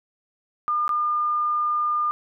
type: tone with dropouts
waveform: sine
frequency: 1208 Hz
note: D6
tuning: 48 cents sharp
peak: -20 dBFS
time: 0.68-2.11 s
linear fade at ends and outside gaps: 0 ms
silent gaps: 0.879-0.892 s
effects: none